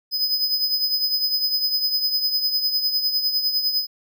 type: tone with tremolo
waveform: square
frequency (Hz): 5020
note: D#8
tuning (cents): +15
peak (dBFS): -17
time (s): 0.11-3.87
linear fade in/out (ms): 50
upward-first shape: triangle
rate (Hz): 9.9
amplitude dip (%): 65
effects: none